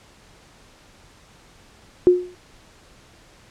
sine tone with exponential decay, 359.6 Hz, F#4, 49 cents flat, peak -6 dBFS, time 2.07-2.35 s, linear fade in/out 0 ms, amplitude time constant 60 ms, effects pink hiss -51 dBFS RMS until 3.5 s + low-pass 8000 Hz 12 dB/octave

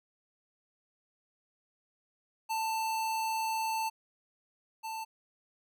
square tone pair in turn, 888 / 888 Hz, A5 / A5, +16 / +16 cents, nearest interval unison, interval 0 cents, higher neither, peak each -31 / -37 dBFS, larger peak first, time 2.49-3.9 / 4.83-5.05 s, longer first, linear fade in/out 20 ms, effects none

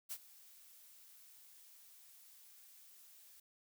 blue noise with ADSR envelope, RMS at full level -42 dBFS, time 0.09-3.4 s, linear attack 28 ms, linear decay 57 ms, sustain -19 dB, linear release 4 ms, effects none

